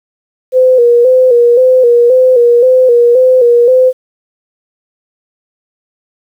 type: tone with vibrato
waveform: sine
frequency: 494.3 Hz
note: B4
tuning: 1 cent sharp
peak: -3 dBFS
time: 0.52-3.93 s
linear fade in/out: 50 ms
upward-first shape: square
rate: 1.9 Hz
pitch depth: 62 cents each way
effects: 7-bit